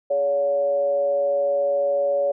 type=tone with frequency modulation; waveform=sine; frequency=566 Hz; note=C#5; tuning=36 cents sharp; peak=-18 dBFS; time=0.1-2.32 s; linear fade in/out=10 ms; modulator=150 Hz; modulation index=0.38; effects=none

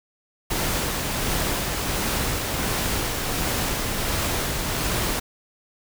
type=noise with tremolo; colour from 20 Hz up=pink; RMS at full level=-24 dBFS; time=0.5-5.2 s; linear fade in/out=10 ms; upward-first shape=sine; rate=1.4 Hz; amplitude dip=25%; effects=none

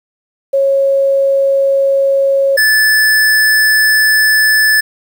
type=tone pair in turn; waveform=sine / square; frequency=548 / 1739.8 Hz; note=C#5 / A6; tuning=-20 / -20 cents; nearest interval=octave + minor sixth; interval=2000 cents; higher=second; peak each=-8 dBFS; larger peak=neither; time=0.53-2.57 / 2.57-4.81 s; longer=second; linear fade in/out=10 ms; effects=7-bit

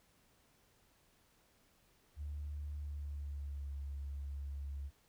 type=tone with pitch glide; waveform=sine; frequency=73.42 to 70.1 Hz; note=D2 to C#2; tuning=0 to +20 cents; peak=-39 dBFS; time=2.16-4.91 s; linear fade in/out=50 ms; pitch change=-80 cents; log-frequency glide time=2.76-3.72 s; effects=tanh soft clip ceiling -35 dBFS + pink hiss -71 dBFS RMS until 5.08 s

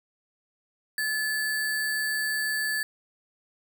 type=tone with sample-and-hold; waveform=sine; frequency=1726 Hz; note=A6; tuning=34 cents flat; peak=-25 dBFS; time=0.98-2.83 s; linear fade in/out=2 ms; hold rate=6300 Hz; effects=none

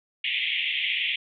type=band-pass noise; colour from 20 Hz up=white; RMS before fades=-27 dBFS; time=0.24-1.16 s; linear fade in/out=5 ms; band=2000 to 3400 Hz; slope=96 dB/octave; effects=none

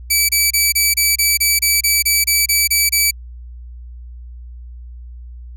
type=tone bursts; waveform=10% pulse; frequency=2301 Hz; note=D7; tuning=36 cents flat; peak=-3 dBFS; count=14; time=0.1-3.111 s; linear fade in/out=10 ms; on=190 ms; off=27 ms; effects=added 60 Hz sine -31 dBFS peak until 5.56 s

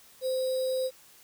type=tone with sample-and-hold; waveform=sine; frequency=518 Hz; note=C5; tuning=17 cents flat; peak=-26 dBFS; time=0.21-0.91 s; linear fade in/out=50 ms; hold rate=4410 Hz; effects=white hiss -56 dBFS RMS until 1.23 s

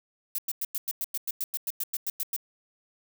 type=noise bursts; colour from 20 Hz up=violet; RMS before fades=-30 dBFS; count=16; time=0.35-2.364 s; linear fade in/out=2 ms; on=34 ms; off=98 ms; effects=none

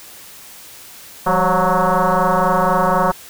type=tone with frequency modulation; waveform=sine; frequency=196 Hz; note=G3; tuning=in tune; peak=-12 dBFS; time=1.26-3.12 s; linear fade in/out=10 ms; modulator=184 Hz; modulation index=6.3; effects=white hiss -39 dBFS RMS until 3.29 s

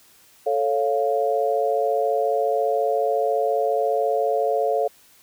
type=chord; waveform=sine; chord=A augmented; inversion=none; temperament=equal; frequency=440 / 554.4 / 698.5 Hz; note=A4 / C#5 / E#5; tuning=0 / 0 / 0 cents; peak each=-23 dBFS; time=0.46-4.88 s; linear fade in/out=10 ms; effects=white hiss -54 dBFS RMS until 5.22 s

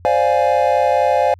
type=chord; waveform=triangle; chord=D half-diminished seventh; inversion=third; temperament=equal; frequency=523.3 / 587.3 / 698.5 / 830.6 Hz; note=C5 / D5 / F5 / Ab5; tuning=0 / 0 / 0 / 0 cents; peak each=-16 dBFS; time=0.05-1.34 s; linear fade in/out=0 ms; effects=added 88 Hz sine -40 dBFS peak until 1.39 s

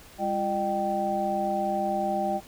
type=tone cluster; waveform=sine; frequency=202.3 / 344.6 / 608 / 777 Hz; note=G#3 / F4 / D#5 / G5; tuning=-45 / -23 / -40 / -16 cents; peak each=-32 / -34 / -30 / -27 dBFS; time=0.18-2.41 s; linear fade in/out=50 ms; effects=pink hiss -50 dBFS RMS until 2.47 s

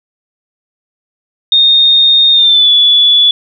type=tone with pitch glide; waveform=sine; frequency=3682 to 3435 Hz; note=A#7 to A7; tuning=-22 to -42 cents; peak=-4 dBFS; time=1.52-3.31 s; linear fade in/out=2 ms; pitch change=-120 cents; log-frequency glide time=2.32-2.7 s; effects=none

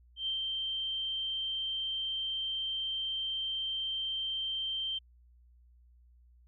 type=tone with ADSR envelope; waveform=sine; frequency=3136 Hz; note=G7; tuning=in tune; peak=-30 dBFS; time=0.16-4.99 s; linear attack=110 ms; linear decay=120 ms; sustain=-2 dB; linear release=13 ms; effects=added 60 Hz sine -58 dBFS peak until 6.47 s

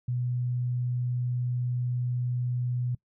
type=tone; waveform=sine; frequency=123.47 Hz; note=B2; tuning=in tune; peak=-26 dBFS; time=0.08-2.95 s; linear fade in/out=5 ms; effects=noise-tail reverb RT60 0.1 s tail -23 dB re dry

